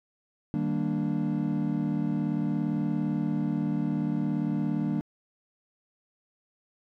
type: chord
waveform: triangle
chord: Eb major seventh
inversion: none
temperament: equal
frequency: 155.56 / 196 / 233.1 / 293.7 Hz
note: Eb3 / G3 / Bb3 / D4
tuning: 0 / 0 / 0 / 0 cents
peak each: -29 dBFS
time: 0.54-5.01 s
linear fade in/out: 0 ms
effects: tanh soft clip ceiling -13 dBFS